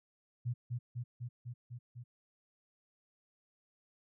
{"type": "tone with echo", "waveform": "sine", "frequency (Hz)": 121, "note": "B2", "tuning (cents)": -35, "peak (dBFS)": -32, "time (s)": [0.45, 0.54], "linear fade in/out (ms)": 20, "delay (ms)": 250, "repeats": 6, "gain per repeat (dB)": -2, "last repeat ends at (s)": 2.04, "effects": []}